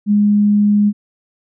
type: tone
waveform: sine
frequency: 206.7 Hz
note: G#3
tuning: 8 cents flat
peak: -9 dBFS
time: 0.06-0.93 s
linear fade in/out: 50 ms
effects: none